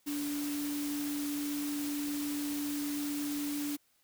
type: tone in noise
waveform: sine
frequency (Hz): 290.5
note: D4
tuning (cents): -19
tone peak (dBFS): -33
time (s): 0.06-3.77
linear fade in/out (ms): 20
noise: white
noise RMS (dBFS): -42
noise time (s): 0.06-3.77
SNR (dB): +6
effects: white hiss -71 dBFS RMS until 4.03 s